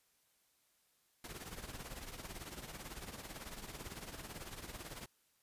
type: noise with tremolo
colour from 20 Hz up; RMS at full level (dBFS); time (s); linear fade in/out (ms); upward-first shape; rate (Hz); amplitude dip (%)
pink; -45; 1.24-5.06; 2; triangle; 18; 75
effects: white hiss -75 dBFS RMS until 5.42 s + resampled to 32000 Hz